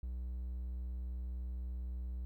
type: tone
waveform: triangle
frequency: 61.74 Hz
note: B1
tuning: in tune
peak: -36 dBFS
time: 0.03-2.25 s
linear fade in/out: 0 ms
effects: 13-bit